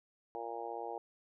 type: harmonic tone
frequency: 116.54 Hz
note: A#2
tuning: in tune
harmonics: 3 / 4 / 5 / 6 / 7 / 8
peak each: -48 / -44 / -49 / -46 / -43 / -50 dBFS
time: 0.35-0.98 s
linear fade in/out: 0 ms
effects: none